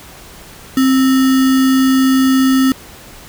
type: tone with sample-and-hold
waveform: sine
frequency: 263.5 Hz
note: C4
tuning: 12 cents sharp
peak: -8 dBFS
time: 0.77-2.72 s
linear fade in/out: 2 ms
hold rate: 1575 Hz
effects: pink hiss -37 dBFS RMS until 3.28 s